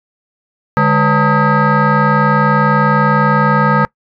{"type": "tone with frequency modulation", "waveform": "sine", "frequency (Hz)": 558, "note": "C#5", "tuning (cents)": 11, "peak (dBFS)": -7, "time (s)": [0.77, 3.85], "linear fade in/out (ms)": 0, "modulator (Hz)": 352, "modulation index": 2.8, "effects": ["noise-tail reverb RT60 0.1 s tail -23 dB re dry", "tanh soft clip ceiling -4 dBFS"]}